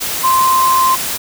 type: tone in noise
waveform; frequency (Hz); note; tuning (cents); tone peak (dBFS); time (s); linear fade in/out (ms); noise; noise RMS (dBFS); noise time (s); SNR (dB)
sine; 1044; C6; -4; -9; 0.23-0.96; 20; white; -20; 0-1.18; +8
effects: none